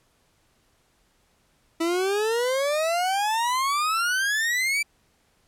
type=exponential sweep; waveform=40% pulse; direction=up; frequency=324.9 to 2349 Hz; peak=-21 dBFS; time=1.8-4.83 s; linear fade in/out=10 ms; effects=pink hiss -65 dBFS RMS until 5.47 s + low-pass 12000 Hz 12 dB/octave